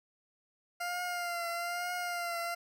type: tone with vibrato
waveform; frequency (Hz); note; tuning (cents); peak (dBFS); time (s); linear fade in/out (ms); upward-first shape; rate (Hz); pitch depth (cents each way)
20% pulse; 698.5; F5; 0; -29; 0.8-2.55; 10; triangle; 1.1; 47
effects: none